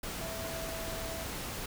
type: tone in noise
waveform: sine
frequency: 657 Hz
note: E5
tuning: 6 cents flat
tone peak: -41 dBFS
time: 0.21-1.24 s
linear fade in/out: 5 ms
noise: pink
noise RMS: -39 dBFS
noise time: 0.03-1.66 s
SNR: -5 dB
effects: none